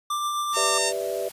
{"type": "tone with tremolo", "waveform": "square", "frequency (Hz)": 1182, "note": "D6", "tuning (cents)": 11, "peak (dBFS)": -24, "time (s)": [0.1, 0.78], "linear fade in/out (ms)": 5, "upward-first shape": "triangle", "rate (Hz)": 7.7, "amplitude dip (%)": 30}
{"type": "noise", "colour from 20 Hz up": "white", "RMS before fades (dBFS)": -41, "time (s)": [0.52, 1.32], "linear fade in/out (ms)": 10}
{"type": "harmonic tone", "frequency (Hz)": 911, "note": "A#5", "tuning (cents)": -40, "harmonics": [1, 2, 3, 4, 5, 6, 7, 8, 9, 10], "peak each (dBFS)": [-32, -32, -32, -32, -32, -32, -32, -32, -32, -32], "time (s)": [0.53, 0.93], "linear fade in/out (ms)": 50}
{"type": "chord", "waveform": "sine", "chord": "E minor seventh", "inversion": "first", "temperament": "equal", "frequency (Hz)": [392, 493.9, 587.3, 659.3], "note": ["G4", "B4", "D5", "E5"], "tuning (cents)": [0, 0, 0, 0], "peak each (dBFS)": -31, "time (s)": [0.56, 1.29], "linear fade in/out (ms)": 10}
{"effects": ["resampled to 32000 Hz"]}